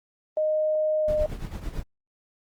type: tone with pitch glide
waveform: sine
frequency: 618 to 610.2 Hz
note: D#5 to D#5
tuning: -12 to -34 cents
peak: -21 dBFS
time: 0.37-1.26 s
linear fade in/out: 2 ms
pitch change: -22 cents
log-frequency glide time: 1.01-1.11 s
type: noise with tremolo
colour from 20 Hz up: brown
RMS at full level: -30 dBFS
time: 1.08-1.83 s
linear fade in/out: 2 ms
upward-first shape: triangle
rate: 9 Hz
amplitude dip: 75%
effects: Opus 24 kbps